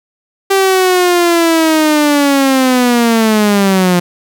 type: linear sweep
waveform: sawtooth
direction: down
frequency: 392 to 174.6 Hz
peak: -4 dBFS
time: 0.5-4 s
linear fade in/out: 10 ms
effects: none